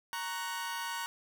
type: chord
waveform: sawtooth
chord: F# major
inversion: first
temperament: equal with one note detuned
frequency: 932.3 / 1108.7 / 1492 Hz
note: A#5 / C#6 / F#6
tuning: 0 / 0 / +14 cents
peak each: -34 / -39 / -37 dBFS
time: 0.13-1.06 s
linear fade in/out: 0 ms
effects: none